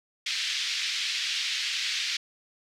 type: band-pass noise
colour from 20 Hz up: white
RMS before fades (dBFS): -30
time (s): 0.26-2.17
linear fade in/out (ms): 5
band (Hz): 2000 to 4900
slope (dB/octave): 24
effects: none